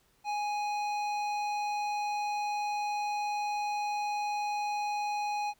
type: tone with hard clipping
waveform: triangle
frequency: 830.6 Hz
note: G#5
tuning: in tune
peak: -32 dBFS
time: 0.24-5.54 s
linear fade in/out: 50 ms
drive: 16 dB
effects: pink hiss -68 dBFS RMS until 5.59 s

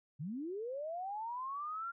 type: linear sweep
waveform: sine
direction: up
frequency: 130 to 1398 Hz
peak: -38 dBFS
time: 0.19-1.92 s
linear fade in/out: 20 ms
effects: none

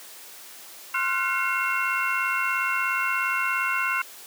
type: tone cluster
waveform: sine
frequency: 1052 / 1389 / 1486 / 2153 / 2726 Hz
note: C6 / F6 / F#6 / C7 / F7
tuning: +9 / -10 / +7 / +49 / -43 cents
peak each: -29 dBFS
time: 0.94-4.02 s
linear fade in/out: 5 ms
effects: white hiss -44 dBFS RMS until 4.26 s + high-pass 300 Hz 12 dB/octave

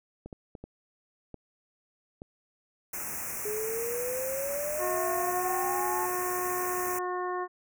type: clicks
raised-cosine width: 2 ms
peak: -28 dBFS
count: 6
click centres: 0.26 / 0.328 / 0.552 / 0.64 / 1.343 / 2.219 s
type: band-stop noise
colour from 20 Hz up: white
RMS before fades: -36 dBFS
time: 2.93-6.99 s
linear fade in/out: 5 ms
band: 2600 to 5600 Hz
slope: 96 dB/octave
type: exponential sweep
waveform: sine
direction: up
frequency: 416.3 to 880 Hz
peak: -31 dBFS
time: 3.45-6.06 s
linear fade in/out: 5 ms
type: harmonic tone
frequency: 361.7 Hz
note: F#4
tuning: 39 cents flat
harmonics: 1 / 2 / 3 / 4 / 5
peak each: -33 / -36 / -34 / -46 / -42 dBFS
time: 4.78-7.48 s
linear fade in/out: 50 ms
effects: none

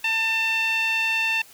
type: tone with band-pass filter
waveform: sawtooth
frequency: 895 Hz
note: A5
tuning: 29 cents sharp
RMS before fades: -23 dBFS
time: 0.04-1.42 s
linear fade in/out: 5 ms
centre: 2600 Hz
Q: 4.1
effects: white hiss -49 dBFS RMS until 1.53 s

